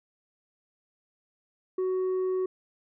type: tone with tanh clipping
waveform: sine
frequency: 372.4 Hz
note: F#4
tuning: 11 cents sharp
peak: -26 dBFS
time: 1.78-2.46 s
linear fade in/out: 5 ms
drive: 3 dB
effects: none